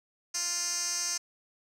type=tone with band-pass filter; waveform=10% pulse; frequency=349.2 Hz; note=F4; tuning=in tune; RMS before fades=-32 dBFS; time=0.34-1.18 s; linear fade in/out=10 ms; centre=6500 Hz; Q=7.6; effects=none